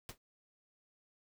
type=noise with exponential decay; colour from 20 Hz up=pink; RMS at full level=-41 dBFS; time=0.09-0.18 s; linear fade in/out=1 ms; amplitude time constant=18 ms; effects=none